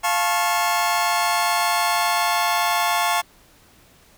sawtooth chord, F augmented, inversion none, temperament just, 698.5 / 873.1 / 1091.3 Hz, F5 / A5 / C#6, 0 / -14 / -27 cents, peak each -19 dBFS, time 0.03-3.22 s, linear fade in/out 20 ms, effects pink hiss -53 dBFS RMS until 4.17 s

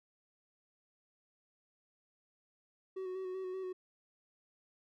triangle tone with vibrato, 373.8 Hz, F#4, 18 cents sharp, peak -36 dBFS, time 2.96-3.73 s, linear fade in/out 10 ms, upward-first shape square, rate 5.2 Hz, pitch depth 23 cents each way, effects none

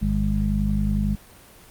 harmonic tone, 51 Hz, G#1, 31 cents flat, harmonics 1 / 2 / 3 / 4, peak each -23 / -29 / -28 / -23 dBFS, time 0.01-1.16 s, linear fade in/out 20 ms, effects pink hiss -48 dBFS RMS until 1.7 s + Opus 24 kbps

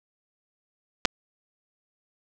clicks, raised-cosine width 0.2 ms, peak -3 dBFS, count 2, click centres 1.051 / 1.055 s, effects none

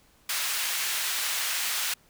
pink high-pass noise, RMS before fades -29 dBFS, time 0.29-1.94 s, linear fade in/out 5 ms, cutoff 1700 Hz, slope 12 dB/octave, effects pink hiss -61 dBFS RMS until 2.09 s

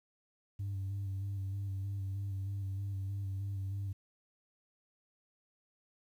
sine tone with vibrato, 98 Hz, G2, in tune, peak -33 dBFS, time 0.59-3.93 s, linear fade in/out 10 ms, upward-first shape square, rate 3.2 Hz, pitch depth 24 cents each way, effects tanh soft clip ceiling -33 dBFS + 11-bit

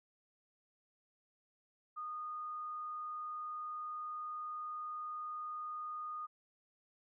sine tone, 1230 Hz, D#6, 20 cents flat, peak -40 dBFS, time 1.96-6.27 s, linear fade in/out 20 ms, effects none

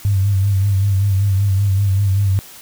sine tone with vibrato, 98.4 Hz, G2, 7 cents sharp, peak -12 dBFS, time 0.05-2.39 s, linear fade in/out 0 ms, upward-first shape sine, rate 5.2 Hz, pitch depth 57 cents each way, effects white hiss -39 dBFS RMS until 2.61 s

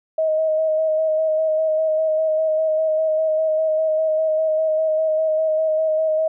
sine tone with vibrato, 630 Hz, D#5, 21 cents sharp, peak -16 dBFS, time 0.18-6.28 s, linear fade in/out 5 ms, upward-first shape square, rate 5 Hz, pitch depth 17 cents each way, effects none

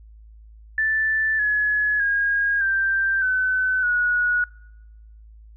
sine tone with pitch steps, 1760 / 1695.1 / 1632.7 / 1572.5 / 1514.6 / 1458.8 Hz, A6 / G#6 / G#6 / G6 / F#6 / F#6, 0 / +35 / -30 / +5 / +40 / -25 cents, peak -18 dBFS, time 0.78-4.44 s, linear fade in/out 2 ms, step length 610 ms, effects noise-tail reverb RT60 0.9 s tail -24 dB re dry + added 54 Hz sine -43 dBFS peak until 5.56 s

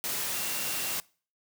sine tone in noise, 2752 Hz, F7, 26 cents flat, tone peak -41 dBFS, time 0.34-0.94 s, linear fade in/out 0 ms, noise white, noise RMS -32 dBFS, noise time 0.04-1 s, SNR -12 dB, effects noise-tail reverb RT60 0.4 s tail -23 dB re dry + high-pass 100 Hz 12 dB/octave

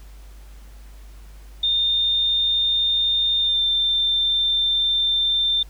sine tone with pitch glide, 3628 to 3578 Hz, A#7 to A7, -48 to +28 cents, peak -17 dBFS, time 1.63-5.63 s, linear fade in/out 5 ms, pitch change -24 cents, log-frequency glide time 3.39-3.61 s, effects added 50 Hz sine -39 dBFS peak until 5.69 s + pink hiss -53 dBFS RMS until 5.69 s

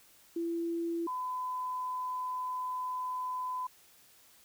sine tone pair in turn, 336.7 / 1009 Hz, E4 / B5, +37 / +37 cents, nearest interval octave + perfect fifth, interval 1900 cents, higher second, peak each -31 / -33 dBFS, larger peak first, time 0.36-1.07 / 1.07-3.67 s, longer second, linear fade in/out 5 ms, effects white hiss -61 dBFS RMS until 4.44 s

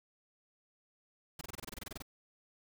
pink noise bursts, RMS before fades -43 dBFS, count 14, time 1.39-2.023 s, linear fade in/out 5 ms, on 22 ms, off 25 ms, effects none

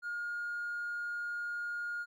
triangle tone, 1424 Hz, F6, 33 cents sharp, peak -32 dBFS, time 0.02-2.06 s, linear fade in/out 50 ms, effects tanh soft clip ceiling -32 dBFS

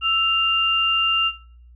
sine tone pair together, 1321 / 2794 Hz, E6 / F7, +3 / 0 cents, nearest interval octave + minor second, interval 1297 cents, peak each -23 / -18 dBFS, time 0.01-1.32 s, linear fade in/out 50 ms, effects noise-tail reverb RT60 0.5 s tail -17 dB re dry + added 60 Hz sine -44 dBFS peak until 1.75 s

